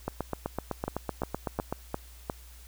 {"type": "two click trains", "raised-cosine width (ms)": 1, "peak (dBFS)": [-16, -16], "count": [14, 5], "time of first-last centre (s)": [[0.08, 1.726], [0.88, 2.298]], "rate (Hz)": [7.9, 2.82], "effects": ["added 60 Hz sine -48 dBFS peak until 2.67 s", "white hiss -55 dBFS RMS until 2.67 s"]}